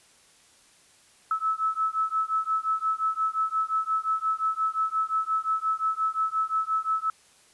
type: beating tone pair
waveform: sine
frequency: 1300 / 1305.7 Hz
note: E6 / E6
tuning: -24 / -17 cents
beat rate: 5.7 Hz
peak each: -27 dBFS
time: 1.31-7.1 s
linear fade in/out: 2 ms
effects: white hiss -58 dBFS RMS until 7.53 s + resampled to 24000 Hz